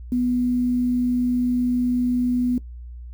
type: tone with quantisation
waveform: sine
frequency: 246.9 Hz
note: B3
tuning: in tune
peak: -18 dBFS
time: 0.12-2.58 s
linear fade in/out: 2 ms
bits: 8
effects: noise-tail reverb RT60 0.1 s tail -17 dB re dry + added 60 Hz sine -34 dBFS peak until 3.13 s